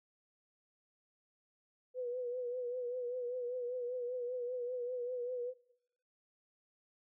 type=tone with vibrato; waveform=sine; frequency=493.9 Hz; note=B4; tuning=in tune; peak=-36 dBFS; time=1.94-5.54 s; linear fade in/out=50 ms; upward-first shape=triangle; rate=5.1 Hz; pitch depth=61 cents each way; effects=noise-tail reverb RT60 0.9 s tail -23 dB re dry